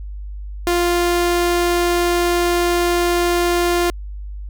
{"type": "tone", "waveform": "sawtooth", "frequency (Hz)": 349.2, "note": "F4", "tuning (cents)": 0, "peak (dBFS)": -11, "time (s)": [0.67, 3.9], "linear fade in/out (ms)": 0, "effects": ["added 50 Hz sine -27 dBFS peak until 4.49 s"]}